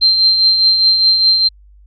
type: tone with tremolo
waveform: sine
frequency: 4145 Hz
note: C8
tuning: 17 cents flat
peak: -6 dBFS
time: 0.01-1.49 s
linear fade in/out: 20 ms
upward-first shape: triangle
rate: 4.9 Hz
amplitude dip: 50%
effects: added 50 Hz sine -41 dBFS peak until 1.86 s